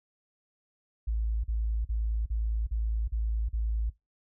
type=tone bursts; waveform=sine; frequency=55 Hz; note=A1; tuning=in tune; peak=-26 dBFS; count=7; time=1.07-3.9 s; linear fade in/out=10 ms; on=370 ms; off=40 ms; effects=noise-tail reverb RT60 0.2 s tail -21 dB re dry